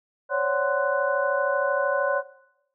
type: tone cluster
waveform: sine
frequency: 537 / 570 / 744 / 1037 / 1487 Hz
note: C5 / C#5 / F#5 / C6 / F#6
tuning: +45 / +48 / +9 / -16 / +8 cents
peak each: -28 / -25 / -34 / -29 / -27 dBFS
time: 0.29-2.23 s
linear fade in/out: 50 ms
effects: noise-tail reverb RT60 0.8 s tail -17 dB re dry